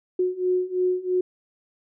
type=beating tone pair; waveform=sine; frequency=363.5 / 366.5 Hz; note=F#4 / F#4; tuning=-31 / -16 cents; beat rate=3 Hz; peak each=-25 / -23 dBFS; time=0.19-1.21 s; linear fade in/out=5 ms; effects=none

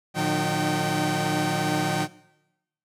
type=tone cluster; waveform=sawtooth; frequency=114.1 / 151.4 / 179.8 / 305.6 / 772 Hz; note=A#2 / D#3 / F#3 / D#4 / G5; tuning=-37 / -47 / -49 / -31 / -27 cents; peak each=-31 / -25 / -24 / -25 / -24 dBFS; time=0.14-2.08 s; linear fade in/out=50 ms; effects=noise-tail reverb RT60 0.9 s tail -20 dB re dry + low-pass 12000 Hz 12 dB/octave

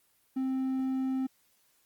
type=tone; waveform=triangle; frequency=262.7 Hz; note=C4; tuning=7 cents sharp; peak=-26 dBFS; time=0.36-1.27 s; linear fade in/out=10 ms; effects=white hiss -69 dBFS RMS until 1.85 s + Opus 24 kbps

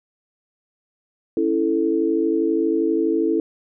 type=chord; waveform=sine; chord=A major; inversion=first; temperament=equal; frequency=277.2 / 329.6 / 440 Hz; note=C#4 / E4 / A4; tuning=0 / 0 / 0 cents; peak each=-25 / -19 / -22 dBFS; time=1.37-3.4 s; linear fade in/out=2 ms; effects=none

